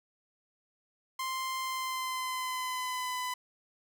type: tone with pitch glide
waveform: sawtooth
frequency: 1046.5 to 1003.3 Hz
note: C6 to B5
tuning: 0 to +27 cents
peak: -29 dBFS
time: 1.19-3.34 s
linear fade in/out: 5 ms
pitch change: -73 cents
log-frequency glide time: 1.59-3.17 s
effects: none